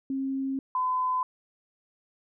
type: tone pair in turn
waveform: sine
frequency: 268.8 / 1014.9 Hz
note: C4 / B5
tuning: +47 / +47 cents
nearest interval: octave + major seventh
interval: 2300 cents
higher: second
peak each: -27 / -24 dBFS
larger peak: second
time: 0.1-0.59 / 0.75-1.23 s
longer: first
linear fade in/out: 2 ms
effects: none